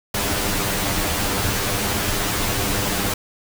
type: noise with comb filter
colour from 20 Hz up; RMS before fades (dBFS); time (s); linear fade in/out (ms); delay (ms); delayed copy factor
pink; -22; 0.14-3.14; 5; 10; +0.75
effects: none